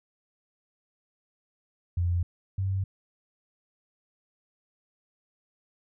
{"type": "tone pair in turn", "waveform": "sine", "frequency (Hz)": [87.31, 96.11], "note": ["F2", "G2"], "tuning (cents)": [0, -34], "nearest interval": "major second", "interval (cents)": 166, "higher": "second", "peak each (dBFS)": [-23, -25], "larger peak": "first", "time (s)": [[1.97, 2.23], [2.58, 2.84]], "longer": "neither", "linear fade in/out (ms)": 5, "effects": []}